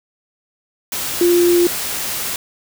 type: tone in noise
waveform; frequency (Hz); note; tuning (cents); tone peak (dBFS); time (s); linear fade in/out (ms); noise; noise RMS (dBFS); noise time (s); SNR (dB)
sine; 349.2; F4; 0; -10; 1.21-1.67; 2; white; -23; 0.92-2.36; +10
effects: none